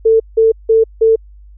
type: tone bursts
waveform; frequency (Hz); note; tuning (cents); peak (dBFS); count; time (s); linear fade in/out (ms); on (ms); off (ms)
sine; 447.2; A4; +28; -6; 4; 0.05-1.16; 10; 150; 170
effects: added 50 Hz sine -36 dBFS peak until 1.57 s